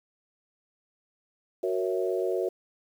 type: chord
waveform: sine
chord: F# dominant seventh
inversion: none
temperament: equal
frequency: 370 / 466.2 / 554.4 / 659.3 Hz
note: F#4 / A#4 / C#5 / E5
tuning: 0 / 0 / 0 / 0 cents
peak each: -28 / -31 / -33 / -34 dBFS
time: 1.63-2.49 s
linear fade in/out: 5 ms
effects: 9-bit